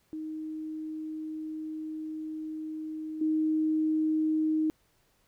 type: tone with level steps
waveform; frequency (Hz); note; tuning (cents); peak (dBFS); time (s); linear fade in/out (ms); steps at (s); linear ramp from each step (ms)
sine; 312.5; D#4; +8; -34 / -24; 0.13-4.7; 0; 3.21; 5
effects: pink hiss -69 dBFS RMS until 5.27 s